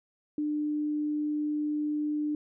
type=tone; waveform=sine; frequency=299.2 Hz; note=D4; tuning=32 cents sharp; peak=-27 dBFS; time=0.38-2.35 s; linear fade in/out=2 ms; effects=none